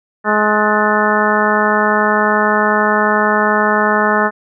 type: harmonic tone with a mistuned harmonic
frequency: 211.3 Hz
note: G#3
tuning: 30 cents sharp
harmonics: 1 / 2 / 3 / 4 / 5 / 6 / 7 / 8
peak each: -19 / -19 / -19 / -19 / -19 / -19 / -19 / -19 dBFS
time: 0.24-4.31 s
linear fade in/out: 50 ms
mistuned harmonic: 8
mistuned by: +71 cents
effects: none